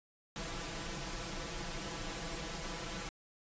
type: noise with comb filter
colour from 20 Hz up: pink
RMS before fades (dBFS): -41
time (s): 0.36-3.09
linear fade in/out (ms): 0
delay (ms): 6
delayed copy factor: +0.95
effects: resampled to 16000 Hz